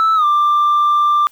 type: tone with pitch glide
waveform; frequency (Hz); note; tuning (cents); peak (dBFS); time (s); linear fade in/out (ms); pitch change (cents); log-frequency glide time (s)
sine; 1314 to 1184.2; E6 to D6; -6 to +14; -8; 0-1.27; 0; -180; 0.15-0.25
effects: tanh soft clip ceiling -9 dBFS + white hiss -51 dBFS RMS until 1.31 s